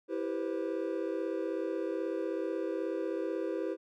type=chord; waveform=triangle; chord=C major seventh; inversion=first; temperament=equal with one note detuned; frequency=329.6 / 392 / 487.1 / 523.3 Hz; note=E4 / G4 / B4 / C5; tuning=0 / 0 / -24 / 0 cents; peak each=-34 / -35 / -37 / -37 dBFS; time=0.08-3.77 s; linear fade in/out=50 ms; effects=none